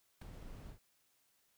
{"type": "noise with ADSR envelope", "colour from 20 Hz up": "brown", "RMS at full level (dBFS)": -42, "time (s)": [0.21, 0.79], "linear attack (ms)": 7, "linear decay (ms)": 11, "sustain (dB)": -8, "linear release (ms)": 96, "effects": ["white hiss -75 dBFS RMS until 1.57 s"]}